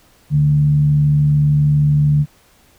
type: tone with frequency modulation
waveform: sine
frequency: 147.1 Hz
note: D3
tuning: 3 cents sharp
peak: -10 dBFS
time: 0.3-2.26 s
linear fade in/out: 50 ms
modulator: 73 Hz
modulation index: 0.24
effects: pink hiss -52 dBFS RMS until 2.78 s